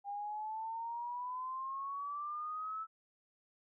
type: exponential sweep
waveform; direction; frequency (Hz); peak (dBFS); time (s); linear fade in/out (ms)
sine; up; 801 to 1318.5; -38; 0.04-2.87; 50
effects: none